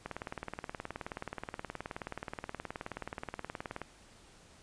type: click train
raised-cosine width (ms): 0.5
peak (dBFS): -23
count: 72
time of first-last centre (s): 0.06-3.817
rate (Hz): 18.9
effects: pink hiss -59 dBFS RMS until 4.62 s + resampled to 22050 Hz